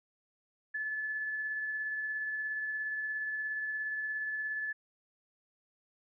sine tone with tremolo, 1729 Hz, A6, 31 cents flat, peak -32 dBFS, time 0.74-4.73 s, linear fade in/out 10 ms, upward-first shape sine, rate 17 Hz, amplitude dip 25%, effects none

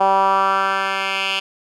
10% pulse tone with band-pass filter sweep, 193.8 Hz, G3, 20 cents flat, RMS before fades -18 dBFS, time 0-1.4 s, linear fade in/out 10 ms, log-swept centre 810 to 2900 Hz, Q 2.7, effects none

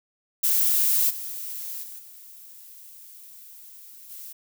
violet noise with level steps, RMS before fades -21 / -34 / -40 / -46 / -40 dBFS, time 0.43-4.33 s, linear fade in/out 10 ms, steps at 1.09 / 1.82 / 1.98 / 4.09 s, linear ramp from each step 20 ms, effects none

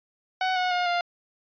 sawtooth tone with pitch steps, 747 / 730.8 / 714.9 / 699.4 Hz, F#5 / F#5 / F5 / F5, +16 / -22 / +40 / +2 cents, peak -19 dBFS, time 0.41-1.01 s, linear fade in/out 2 ms, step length 150 ms, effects resampled to 11025 Hz

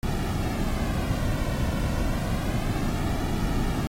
brown noise with flanger, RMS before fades -26 dBFS, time 0.03-3.87 s, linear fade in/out 0 ms, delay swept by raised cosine 1.9 to 2.45 ms, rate 0.3 Hz, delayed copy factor -0.55, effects AAC 48 kbps

